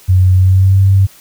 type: tone with pitch glide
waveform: sine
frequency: 92.5 to 96.93 Hz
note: F#2 to G2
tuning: 0 to -19 cents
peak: -5 dBFS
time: 0.08-1.07 s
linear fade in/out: 20 ms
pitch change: +81 cents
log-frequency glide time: 0.37-0.8 s
effects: white hiss -42 dBFS RMS until 1.2 s